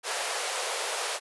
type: high-pass noise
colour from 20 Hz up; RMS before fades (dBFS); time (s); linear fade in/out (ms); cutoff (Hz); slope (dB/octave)
pink; -31; 0.03-1.2; 50; 440; 48
effects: resampled to 24000 Hz